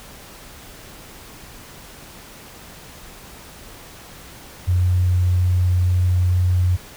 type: tone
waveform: sine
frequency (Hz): 90.2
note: F#2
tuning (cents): -44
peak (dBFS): -14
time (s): 4.67-6.77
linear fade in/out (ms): 20
effects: pink hiss -41 dBFS RMS until 6.96 s